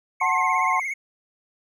triangle tone with vibrato, 2142 Hz, C7, 40 cents sharp, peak -24 dBFS, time 0.2-0.94 s, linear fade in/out 10 ms, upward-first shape triangle, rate 17 Hz, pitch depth 86 cents each way
sine chord, F# diminished, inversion none, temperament just, 740 / 888 / 1065.6 Hz, F#5 / A5 / C6, 0 / +16 / +31 cents, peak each -26 / -26 / -21 dBFS, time 0.21-0.8 s, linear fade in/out 5 ms
effects none

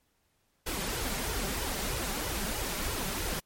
pink noise with flanger, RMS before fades -33 dBFS, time 0.66-3.4 s, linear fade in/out 10 ms, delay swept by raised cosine 2 to 5.2 ms, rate 3.1 Hz, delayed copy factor +0.65, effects pink hiss -73 dBFS RMS until 3.45 s + MP3 64 kbps

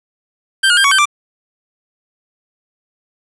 25% pulse tone with pitch steps, 1570 / 1433 / 1593 / 1120 / 1551 / 1178 Hz, G6 / F6 / G6 / C#6 / G6 / D6, +2 / +44 / +27 / +18 / -19 / +5 cents, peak -5 dBFS, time 0.63-1.056 s, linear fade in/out 10 ms, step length 71 ms, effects resampled to 24000 Hz + 7-bit

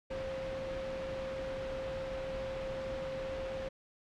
sine tone in noise, 531 Hz, C5, 25 cents sharp, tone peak -37 dBFS, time 0.1-3.69 s, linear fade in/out 10 ms, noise pink, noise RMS -43 dBFS, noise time 0.1-3.69 s, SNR +3 dB, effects low-pass 3000 Hz 12 dB/octave

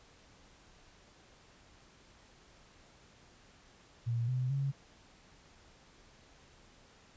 sine tone with pitch steps, 117.3 / 127.18 / 137.89 Hz, A#2 / C3 / C#3, +11 / -49 / -9 cents, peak -30 dBFS, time 4.06-4.72 s, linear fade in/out 20 ms, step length 220 ms, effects pink hiss -61 dBFS RMS until 7.16 s + resampled to 16000 Hz

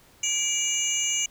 sine tone cluster, 2324 / 2883 / 6240 / 6830 / 7460 Hz, D7 / F#7 / G8 / G#8 / A#8, -19 / -46 / -9 / +48 / 0 cents, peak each -31 / -28 / -27 / -27 / -34 dBFS, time 0.23-1.26 s, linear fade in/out 5 ms, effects tanh soft clip ceiling -17 dBFS + pink hiss -56 dBFS RMS until 1.3 s

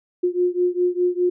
sine beating tone pair, 355.4 / 360.3 Hz, F4 / F#4, +30 / -46 cents, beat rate 4.9 Hz, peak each -20 / -21 dBFS, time 0.23-1.3 s, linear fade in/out 10 ms, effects none

